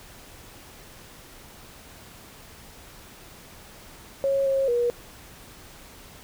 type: tone with pitch steps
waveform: sine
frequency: 548 / 541 / 479.7 Hz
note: C#5 / C#5 / A#4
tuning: -20 / -42 / +50 cents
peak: -20 dBFS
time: 4.24-4.9 s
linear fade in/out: 0 ms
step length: 220 ms
effects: pink hiss -47 dBFS RMS until 6.23 s